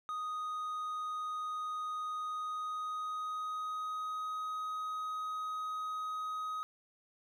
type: tone with pitch glide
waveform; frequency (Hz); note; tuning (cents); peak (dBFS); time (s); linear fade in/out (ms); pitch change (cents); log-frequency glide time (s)
triangle; 1244.5 to 1258.2; D#6 to D#6; 0 to +19; -34; 0.09-6.63; 0; +19; 2.19-4.4
effects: none